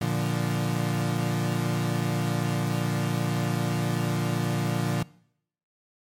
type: chord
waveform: 35% pulse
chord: Bb major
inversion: none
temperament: equal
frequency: 116.54 / 146.83 / 174.61 Hz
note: Bb2 / D3 / F3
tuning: 0 / 0 / 0 cents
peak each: -27 dBFS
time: 0.01-5.03 s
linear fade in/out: 5 ms
effects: noise-tail reverb RT60 0.7 s tail -22 dB re dry + MP3 64 kbps